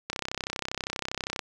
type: click train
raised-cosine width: 0.2 ms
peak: -13 dBFS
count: 43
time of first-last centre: 0.1-1.392 s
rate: 32.5 Hz
effects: none